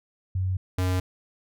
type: tone pair in turn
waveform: sine / square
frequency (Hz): 93.3 / 91.8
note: F#2 / F#2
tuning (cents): +15 / -13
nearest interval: unison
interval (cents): 28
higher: first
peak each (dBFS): -23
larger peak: neither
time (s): 0.35-0.57 / 0.78-1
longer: neither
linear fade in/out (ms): 5
effects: none